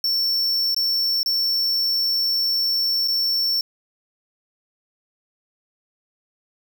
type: tone with dropouts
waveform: square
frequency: 5430 Hz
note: F8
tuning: 50 cents flat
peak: -19 dBFS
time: 0.04-3.61 s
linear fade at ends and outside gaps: 2 ms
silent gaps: 0.746-0.764 / 1.231-1.26 / 3.077-3.082 s
effects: none